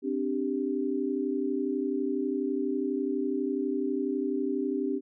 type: chord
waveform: sine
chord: C suspended second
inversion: none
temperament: equal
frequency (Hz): 261.6 / 293.7 / 392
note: C4 / D4 / G4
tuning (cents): 0 / 0 / 0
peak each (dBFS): -31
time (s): 0.02-5.01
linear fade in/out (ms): 50
effects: none